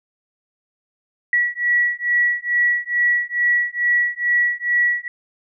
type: beating tone pair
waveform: sine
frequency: 1933 / 1935.3 Hz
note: B6 / B6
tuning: -38 / -36 cents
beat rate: 2.3 Hz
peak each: -19 dBFS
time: 1.33-5.08 s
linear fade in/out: 2 ms
effects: none